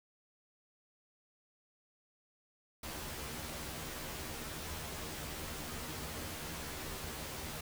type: noise with comb filter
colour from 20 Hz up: pink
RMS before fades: -43 dBFS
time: 2.83-7.61 s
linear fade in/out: 5 ms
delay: 13 ms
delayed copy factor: +0.9
effects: none